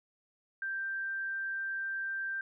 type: tone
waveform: sine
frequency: 1574 Hz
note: G6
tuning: 7 cents sharp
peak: -33 dBFS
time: 0.62-2.41 s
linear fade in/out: 2 ms
effects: none